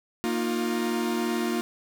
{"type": "chord", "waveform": "45% pulse", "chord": "Bb suspended fourth", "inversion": "none", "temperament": "equal with one note detuned", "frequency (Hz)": [233.1, 311.1, 353.9], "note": ["Bb3", "Eb4", "F4"], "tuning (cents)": [0, 0, 23], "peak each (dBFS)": [-28, -33, -29], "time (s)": [0.24, 1.61], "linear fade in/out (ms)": 0, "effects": []}